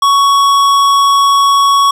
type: tone with tanh clipping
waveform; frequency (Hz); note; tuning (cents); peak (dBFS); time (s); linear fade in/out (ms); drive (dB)
sine; 1116; C#6; +11; -8; 0.02-1.91; 5; 16
effects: none